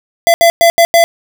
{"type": "tone bursts at uneven times", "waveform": "square", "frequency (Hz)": 676, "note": "E5", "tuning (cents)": 43, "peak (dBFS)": -5, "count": 5, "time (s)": [[0.27, 0.34], [0.41, 0.5], [0.61, 0.7], [0.78, 0.85], [0.94, 1.04]], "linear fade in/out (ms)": 0, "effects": []}